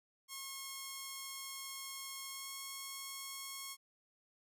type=tone with pitch glide; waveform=5% pulse; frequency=1083 to 1089.9 Hz; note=C#6 to C#6; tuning=-41 to -30 cents; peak=-32 dBFS; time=0.28-3.77 s; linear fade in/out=50 ms; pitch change=+11 cents; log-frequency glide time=2.3-2.51 s; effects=none